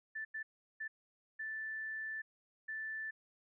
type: tone bursts at uneven times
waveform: sine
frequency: 1760 Hz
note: A6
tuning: in tune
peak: -39 dBFS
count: 5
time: 0.15-0.25 / 0.34-0.43 / 0.8-0.88 / 1.39-2.22 / 2.68-3.11 s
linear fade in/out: 10 ms
effects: none